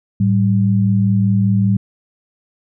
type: tone pair together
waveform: sine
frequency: 108.9 / 194.04 Hz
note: A2 / G3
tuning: -17 / -17 cents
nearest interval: minor seventh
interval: 1000 cents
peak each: -14 dBFS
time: 0.2-1.77 s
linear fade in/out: 5 ms
effects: none